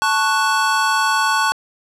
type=chord; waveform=square; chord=F# minor; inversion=first; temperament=equal; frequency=880 / 1108.7 / 1480 Hz; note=A5 / C#6 / F#6; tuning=0 / 0 / 0 cents; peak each=-20 dBFS; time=0.02-1.52 s; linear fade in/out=0 ms; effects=low-pass 10000 Hz 12 dB/octave